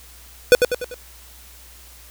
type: tone with echo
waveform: square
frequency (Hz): 493.9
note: B4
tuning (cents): 0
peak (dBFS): -7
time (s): 0.52-0.55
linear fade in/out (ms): 0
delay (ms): 98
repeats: 4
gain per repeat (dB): -6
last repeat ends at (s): 0.942
effects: added 60 Hz sine -46 dBFS peak until 2.1 s + white hiss -46 dBFS RMS until 2.1 s